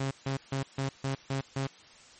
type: tone bursts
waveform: sawtooth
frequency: 135.5 Hz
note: C#3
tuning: 39 cents flat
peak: -25 dBFS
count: 7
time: 0-1.67 s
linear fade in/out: 5 ms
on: 110 ms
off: 150 ms
effects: white hiss -54 dBFS RMS until 2.19 s + MP3 32 kbps